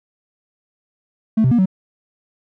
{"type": "tone with pitch steps", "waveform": "triangle", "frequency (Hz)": [220.7, 129.2, 238.6, 187.7], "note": ["A3", "C3", "A#3", "F#3"], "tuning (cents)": [5, -21, 41, 25], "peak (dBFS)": -8, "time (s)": [1.37, 1.658], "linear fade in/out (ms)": 10, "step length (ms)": 72, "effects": ["tanh soft clip ceiling -7 dBFS"]}